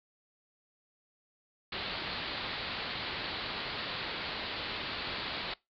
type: low-pass noise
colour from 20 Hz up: white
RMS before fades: -38 dBFS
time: 1.72-5.54 s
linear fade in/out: 5 ms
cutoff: 4600 Hz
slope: 96 dB/octave
effects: noise-tail reverb RT60 0.2 s tail -22 dB re dry